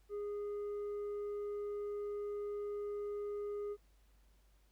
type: tone with tanh clipping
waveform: sine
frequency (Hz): 411.6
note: G#4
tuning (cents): -16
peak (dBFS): -39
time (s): 0.09-3.77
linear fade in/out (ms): 50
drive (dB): 4
effects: added 50 Hz sine -65 dBFS peak until 4.71 s + pink hiss -75 dBFS RMS until 4.71 s